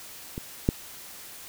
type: clicks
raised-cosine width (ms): 3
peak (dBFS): -20 / -7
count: 2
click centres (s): 0.379 / 0.689
effects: white hiss -44 dBFS RMS until 1.48 s